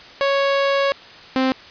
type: tone pair in turn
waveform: sawtooth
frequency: 554.4 / 261.6 Hz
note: C#5 / C4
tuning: 0 / 0 cents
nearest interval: octave + minor second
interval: 1300 cents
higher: first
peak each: -12 dBFS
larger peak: neither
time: 0.21-0.92 / 1.36-1.52 s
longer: first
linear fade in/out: 0 ms
effects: white hiss -41 dBFS RMS until 1.7 s + resampled to 11025 Hz